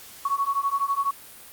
sine beating tone pair, 1108.7 / 1120.7 Hz, C#6 / C#6, 0 / +19 cents, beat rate 12 Hz, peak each -25 dBFS, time 0.25-1.11 s, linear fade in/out 5 ms, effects white hiss -45 dBFS RMS until 1.52 s + Opus 48 kbps

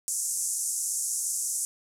pink band-pass noise, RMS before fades -30 dBFS, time 0.08-1.65 s, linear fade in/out 0 ms, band 6300 to 11000 Hz, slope 48 dB/octave, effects none

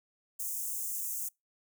white high-pass noise, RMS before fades -36 dBFS, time 0.39-1.29 s, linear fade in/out 10 ms, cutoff 6400 Hz, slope 48 dB/octave, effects noise-tail reverb RT60 0.2 s tail -26 dB re dry

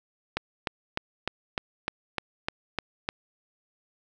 click train, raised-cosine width 0.3 ms, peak -11 dBFS, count 10, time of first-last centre 0.37-3.089 s, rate 3.31 Hz, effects none

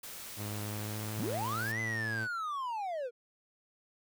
white noise, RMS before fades -45 dBFS, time 0.03-1.72 s, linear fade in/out 5 ms
sawtooth tone with pitch glide, 104.3 to 111.79 Hz, G#2 to A2, +8 to +28 cents, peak -33 dBFS, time 0.36-2.28 s, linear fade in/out 50 ms, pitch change +120 cents, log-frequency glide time 0.62-1.62 s
triangle linear two-way sweep, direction up then down, 43.65 to 2043 to 456.6 Hz, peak -32 dBFS, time 1.16-3.11 s, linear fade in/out 50 ms, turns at 1.8 s
effects none

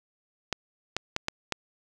clicks, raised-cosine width 0.2 ms, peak -10 dBFS, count 5, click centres 0.527 / 0.966 / 1.164 / 1.284 / 1.523 s, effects none

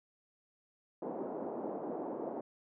pink band-pass noise, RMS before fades -40 dBFS, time 1.02-2.41 s, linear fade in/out 5 ms, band 250 to 760 Hz, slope 24 dB/octave, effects none

